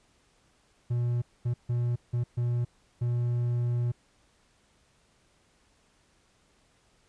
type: tone bursts at uneven times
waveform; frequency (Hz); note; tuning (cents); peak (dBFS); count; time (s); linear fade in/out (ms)
triangle; 120.5; B2; -42; -23; 6; 0.9-1.22 / 1.45-1.54 / 1.69-1.96 / 2.13-2.24 / 2.37-2.65 / 3.01-3.92; 10
effects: pink hiss -66 dBFS RMS until 7.08 s + resampled to 22050 Hz